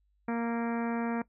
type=harmonic tone with a mistuned harmonic; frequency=233.1 Hz; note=A#3; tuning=in tune; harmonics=1 / 2 / 3 / 4 / 5 / 6 / 7 / 8 / 9 / 10; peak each=-30 / -37 / -40 / -40 / -46 / -44 / -46 / -49 / -53 / -50 dBFS; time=0.28-1.22 s; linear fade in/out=5 ms; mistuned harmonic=6; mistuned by=-20 cents; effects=noise-tail reverb RT60 0.1 s tail -19 dB re dry + added 50 Hz sine -68 dBFS peak until 1.28 s